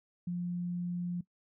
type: tone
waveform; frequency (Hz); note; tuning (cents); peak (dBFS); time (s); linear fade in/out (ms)
sine; 176; F3; +14; -32; 0.27-1.21; 5
effects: noise-tail reverb RT60 0.1 s tail -19 dB re dry